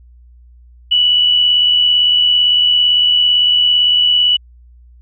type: tone with amplitude modulation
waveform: sine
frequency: 2953 Hz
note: F#7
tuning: 4 cents flat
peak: -7 dBFS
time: 0.91-4.37 s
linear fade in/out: 10 ms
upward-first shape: sine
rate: 77.8 Hz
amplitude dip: 35%
effects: added 60 Hz sine -40 dBFS peak until 5.01 s